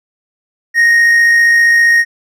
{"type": "tone with amplitude modulation", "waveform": "triangle", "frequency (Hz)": 1864.7, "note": "A#6", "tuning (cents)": 0, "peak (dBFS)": -3, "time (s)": [0.74, 2.05], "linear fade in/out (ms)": 50, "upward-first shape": "sine", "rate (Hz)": 55.1, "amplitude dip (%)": 25, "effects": []}